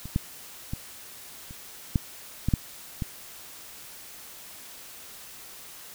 clicks, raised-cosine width 5 ms, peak -25 / -11 / -18 / -30 / -9 / -12 / -8 / -16 dBFS, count 8, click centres 0.056 / 0.161 / 0.735 / 1.509 / 1.958 / 2.486 / 2.538 / 3.022 s, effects white hiss -45 dBFS RMS until 5.94 s

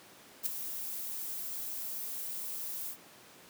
violet noise with ADSR envelope, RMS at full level -29 dBFS, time 0.43-2.97 s, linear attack 32 ms, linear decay 6 ms, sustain -10 dB, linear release 78 ms, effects pink hiss -55 dBFS RMS until 3.49 s + high-pass 200 Hz 12 dB/octave

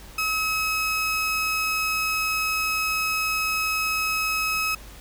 30% pulse tone pair together, 1282 / 2564 Hz, E6 / E7, -49 / -49 cents, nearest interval octave, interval 1200 cents, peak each -24 dBFS, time 0.18-4.75 s, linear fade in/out 5 ms, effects added 50 Hz sine -44 dBFS peak until 5 s + pink hiss -46 dBFS RMS until 5 s

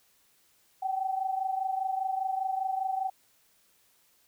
sine tone pair together, 760 / 785 Hz, F#5 / G5, +46 / +2 cents, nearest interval minor second, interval 56 cents, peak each -29 / -34 dBFS, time 0.82-3.1 s, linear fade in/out 10 ms, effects white hiss -66 dBFS RMS until 4.27 s

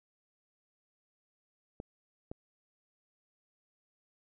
clicks, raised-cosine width 2 ms, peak -27 dBFS, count 2, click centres 1.801 / 2.315 s, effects none

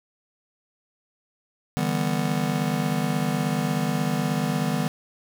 square chord, E minor seventh, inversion third, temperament just, 148.33 / 164.81 / 197.78 / 247.2 Hz, D3 / E3 / G3 / B3, +18 / 0 / +16 / +2 cents, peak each -29 dBFS, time 1.77-4.88 s, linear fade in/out 0 ms, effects none

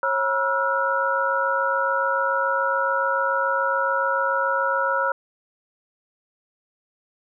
sine tone cluster, 545 / 962 / 1331 / 1438 Hz, C#5 / B5 / E6 / F#6, -29 / -46 / +16 / -50 cents, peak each -25 dBFS, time 0.03-5.12 s, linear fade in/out 2 ms, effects none

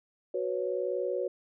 sine chord, F# suspended fourth, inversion none, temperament equal, 370 / 493.9 / 554.4 Hz, F#4 / B4 / C#5, 0 / 0 / 0 cents, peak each -33 dBFS, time 0.34-1.28 s, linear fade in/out 5 ms, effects none

